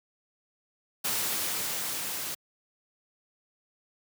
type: noise with level ramp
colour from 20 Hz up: white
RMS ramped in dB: -29 to -35 dBFS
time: 1.04-2.35 s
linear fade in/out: 10 ms
effects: high-pass 100 Hz 12 dB/octave